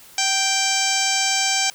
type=harmonic tone with a mistuned harmonic; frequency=784 Hz; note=G5; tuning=in tune; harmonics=1 / 2 / 3 / 4 / 5 / 6 / 7 / 8 / 9 / 10; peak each=-26 / -29 / -25 / -27 / -31 / -28 / -26 / -25 / -30 / -28 dBFS; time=0.18-1.7 s; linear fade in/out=2 ms; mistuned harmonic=1; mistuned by=-24 cents; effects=white hiss -46 dBFS RMS until 1.74 s